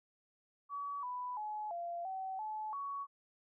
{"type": "tone with pitch steps", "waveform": "sine", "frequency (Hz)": [1137, 992, 849, 689, 762, 861, 1120], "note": ["C#6", "B5", "G#5", "F5", "G5", "A5", "C#6"], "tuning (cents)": [44, 7, 38, -24, -49, -38, 18], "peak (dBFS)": -38, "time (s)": [0.69, 3.07], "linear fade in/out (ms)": 50, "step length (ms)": 340, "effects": []}